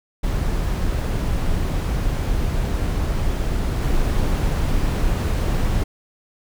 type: noise with level steps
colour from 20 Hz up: brown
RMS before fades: -21 / -19 dBFS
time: 0.23-5.84 s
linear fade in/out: 10 ms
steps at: 3.81 s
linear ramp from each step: 2 ms
effects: none